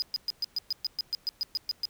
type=tone bursts; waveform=triangle; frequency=4978 Hz; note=D#8; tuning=in tune; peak=-25 dBFS; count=14; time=0-1.854 s; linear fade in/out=0 ms; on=21 ms; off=120 ms; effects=pink hiss -62 dBFS RMS until 1.89 s